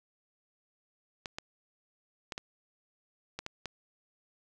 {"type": "clicks", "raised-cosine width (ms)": 0.2, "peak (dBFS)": -20, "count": 7, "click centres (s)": [1.258, 1.385, 2.322, 2.379, 3.39, 3.464, 3.657], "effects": []}